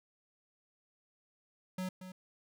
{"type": "tone with echo", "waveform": "square", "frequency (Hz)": 185, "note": "F#3", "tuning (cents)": 0, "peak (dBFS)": -36, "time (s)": [1.78, 1.89], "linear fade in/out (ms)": 5, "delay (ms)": 230, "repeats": 1, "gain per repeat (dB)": -10, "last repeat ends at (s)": 2.12, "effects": []}